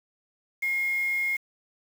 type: tone with quantisation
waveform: sine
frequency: 2143 Hz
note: C7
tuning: 41 cents sharp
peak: -24 dBFS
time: 0.62-1.37 s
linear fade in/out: 10 ms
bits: 7
effects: none